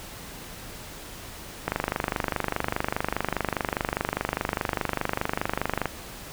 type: click train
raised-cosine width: 0.5 ms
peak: -9 dBFS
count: 105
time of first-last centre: 1.68-5.857 s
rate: 24.9 Hz
effects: pink hiss -41 dBFS RMS until 6.32 s